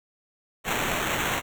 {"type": "noise with sample-and-hold", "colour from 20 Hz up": "white", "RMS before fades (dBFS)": -27, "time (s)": [0.64, 1.42], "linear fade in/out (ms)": 50, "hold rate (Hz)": 4900, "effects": []}